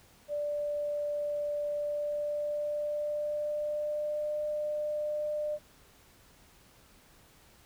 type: tone with pitch glide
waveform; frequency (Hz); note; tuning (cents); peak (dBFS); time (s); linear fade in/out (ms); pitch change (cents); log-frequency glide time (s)
sine; 587.3 to 599.6; D5 to D5; 0 to +36; -30; 0.28-5.59; 50; +36; 1.68-4.33
effects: pink hiss -60 dBFS RMS until 7.65 s